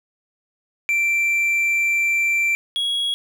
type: tone pair in turn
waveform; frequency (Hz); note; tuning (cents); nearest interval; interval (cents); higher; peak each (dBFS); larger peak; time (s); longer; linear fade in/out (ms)
triangle; 2349 / 3322; D7 / G#7; 0 / 0; tritone; 600; second; -15 / -18; first; 0.89-2.55 / 2.76-3.14; first; 0
effects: none